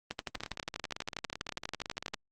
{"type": "two click trains", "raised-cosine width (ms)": 0.2, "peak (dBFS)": [-17, -21], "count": [26, 33], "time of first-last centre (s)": [[0.11, 2.143], [0.35, 2.138]], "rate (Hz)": [12.3, 17.9], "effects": ["Opus 24 kbps"]}